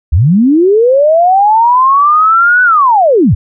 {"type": "linear two-way sweep", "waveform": "sine", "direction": "up then down", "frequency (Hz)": [63.3, 1500, 63.3], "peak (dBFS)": -4, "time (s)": [0.12, 3.35], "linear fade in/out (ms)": 10, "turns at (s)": 2.63, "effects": []}